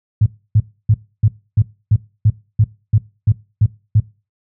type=tone bursts; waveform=sine; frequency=107.1 Hz; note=A2; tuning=46 cents flat; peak=-7 dBFS; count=12; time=0.21-4 s; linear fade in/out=5 ms; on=50 ms; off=290 ms; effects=noise-tail reverb RT60 0.3 s tail -20 dB re dry + high-pass 60 Hz 12 dB/octave